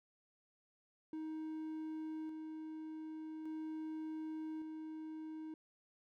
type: tone with tremolo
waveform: triangle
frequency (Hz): 314.2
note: D#4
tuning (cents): +17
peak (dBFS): -39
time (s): 1.13-5.54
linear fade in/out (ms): 2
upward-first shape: square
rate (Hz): 0.43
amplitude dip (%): 30
effects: none